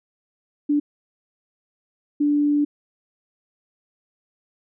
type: tone bursts at uneven times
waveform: sine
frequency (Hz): 292.3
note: D4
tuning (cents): -8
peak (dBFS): -16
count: 2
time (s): 0.69-0.8 / 2.2-2.65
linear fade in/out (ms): 10
effects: none